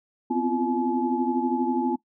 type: tone cluster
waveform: sine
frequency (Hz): 250.7 / 262.8 / 340.2 / 353.2 / 854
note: B3 / C4 / F4 / F4 / G#5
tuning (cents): +26 / +8 / -45 / +20 / +48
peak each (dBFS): -26 / -29 / -28 / -35 / -28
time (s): 0.3-1.96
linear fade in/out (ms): 10
effects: noise-tail reverb RT60 0.1 s tail -19 dB re dry